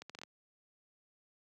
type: accelerating click train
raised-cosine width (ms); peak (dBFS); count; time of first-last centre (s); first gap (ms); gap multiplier
0.2; -29; 6; 0.02-0.235; 76; 0.71
effects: high-pass 150 Hz 12 dB/octave